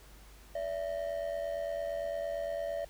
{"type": "ring-modulated tone", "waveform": "triangle", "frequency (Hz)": 620, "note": "D#5", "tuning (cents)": -6, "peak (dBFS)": -28, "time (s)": [0.55, 2.85], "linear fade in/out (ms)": 5, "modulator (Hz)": 44.4, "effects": ["added 50 Hz sine -54 dBFS peak until 2.89 s", "pink hiss -58 dBFS RMS until 2.89 s"]}